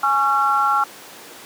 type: chord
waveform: sine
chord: Db major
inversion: second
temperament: equal with one note detuned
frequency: 830.6 / 1108.7 / 1364.2 Hz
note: Ab5 / Db6 / F6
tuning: 0 / 0 / -41 cents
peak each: -20 / -22 / -17 dBFS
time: 0.03-0.84 s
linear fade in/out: 5 ms
effects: pink hiss -39 dBFS RMS until 1.45 s + high-pass 300 Hz 12 dB/octave